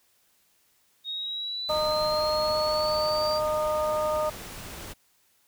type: linear sweep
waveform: sine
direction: up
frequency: 3729 to 4699 Hz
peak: -30 dBFS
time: 1.04-3.41 s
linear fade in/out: 50 ms
type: noise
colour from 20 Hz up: pink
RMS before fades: -40 dBFS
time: 1.68-4.94 s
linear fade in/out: 20 ms
type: harmonic tone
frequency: 306.4 Hz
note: D#4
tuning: 27 cents flat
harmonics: 2 / 3 / 4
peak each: -25 / -33 / -31 dBFS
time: 1.69-4.3 s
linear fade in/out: 10 ms
effects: white hiss -66 dBFS RMS until 5.47 s